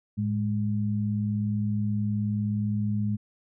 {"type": "tone pair together", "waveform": "sine", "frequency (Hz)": [108.18, 207.3], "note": ["A2", "G#3"], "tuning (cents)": [-29, -3], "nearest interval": "major seventh", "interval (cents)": 1126, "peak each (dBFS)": -27, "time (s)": [0.17, 3.17], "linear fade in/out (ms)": 20, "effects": []}